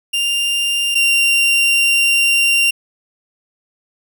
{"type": "tone pair in turn", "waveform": "40% pulse", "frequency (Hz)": [2794, 2770], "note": ["F7", "F7"], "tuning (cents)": [0, -15], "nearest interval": "unison", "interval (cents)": 15, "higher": "first", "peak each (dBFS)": [-14, -10], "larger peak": "second", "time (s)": [[0.13, 0.95], [0.95, 2.71]], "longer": "second", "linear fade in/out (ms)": 10, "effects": []}